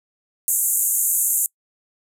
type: band-pass noise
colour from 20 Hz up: white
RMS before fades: -20 dBFS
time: 0.48-1.46 s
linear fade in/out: 0 ms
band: 6700 to 14000 Hz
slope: 96 dB/octave
effects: noise-tail reverb RT60 0.1 s tail -26 dB re dry